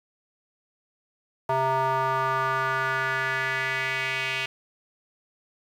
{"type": "tone with band-pass filter sweep", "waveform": "square", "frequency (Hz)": 132.2, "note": "C3", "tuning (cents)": 18, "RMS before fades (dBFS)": -26, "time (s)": [1.49, 4.46], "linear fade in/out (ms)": 5, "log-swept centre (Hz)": [850, 2600], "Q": 3.2, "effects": ["9-bit"]}